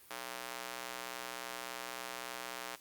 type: tone with high-pass filter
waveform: square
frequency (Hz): 61.74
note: B1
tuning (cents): 0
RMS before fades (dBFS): -44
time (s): 0.1-2.76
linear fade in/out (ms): 10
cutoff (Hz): 790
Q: 0.65
effects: white hiss -59 dBFS RMS until 2.8 s + Opus 32 kbps